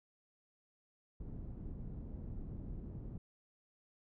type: low-pass noise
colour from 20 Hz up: pink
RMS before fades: -45 dBFS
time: 1.2-3.18 s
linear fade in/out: 5 ms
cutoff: 230 Hz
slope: 12 dB/octave
effects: none